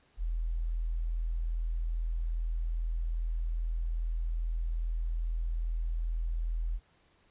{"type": "tone", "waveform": "sine", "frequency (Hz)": 41.22, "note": "E1", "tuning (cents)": 1, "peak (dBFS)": -29, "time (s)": [0.17, 6.8], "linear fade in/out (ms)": 50, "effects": ["pink hiss -67 dBFS RMS until 7.3 s", "resampled to 8000 Hz"]}